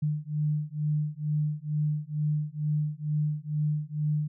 sine beating tone pair, 149.6 / 151.8 Hz, D3 / D#3, +32 / -42 cents, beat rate 2.2 Hz, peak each -29 dBFS, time 0.02-4.28 s, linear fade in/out 10 ms, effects none

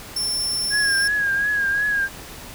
sawtooth tone, 5390 Hz, E8, 38 cents sharp, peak -19 dBFS, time 0.16-1.08 s, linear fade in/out 5 ms
sine tone with vibrato, 1642 Hz, G#6, 20 cents flat, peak -18 dBFS, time 0.7-2.09 s, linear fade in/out 50 ms, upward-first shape triangle, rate 2.8 Hz, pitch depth 62 cents each way
effects pink hiss -38 dBFS RMS until 2.54 s

